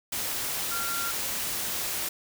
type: tone in noise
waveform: sine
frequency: 1382 Hz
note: F6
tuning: 19 cents flat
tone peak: -32 dBFS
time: 0.71-1.11 s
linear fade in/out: 5 ms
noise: white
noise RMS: -31 dBFS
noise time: 0.12-2.09 s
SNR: -4 dB
effects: none